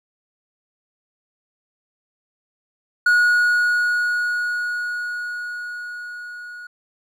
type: tone with level ramp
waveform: triangle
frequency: 1452 Hz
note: F#6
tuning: 33 cents flat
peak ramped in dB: -10 to -32 dBFS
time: 3.06-6.67 s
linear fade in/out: 5 ms
effects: none